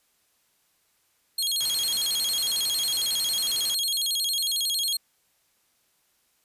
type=tone with vibrato; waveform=sawtooth; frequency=3729 Hz; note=A#7; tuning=in tune; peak=-21 dBFS; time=1.38-4.97 s; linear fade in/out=5 ms; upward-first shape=square; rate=11 Hz; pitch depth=220 cents each way
type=noise; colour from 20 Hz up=white; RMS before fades=-38 dBFS; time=1.6-3.75 s; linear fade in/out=5 ms
effects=white hiss -68 dBFS RMS until 6.44 s + resampled to 32000 Hz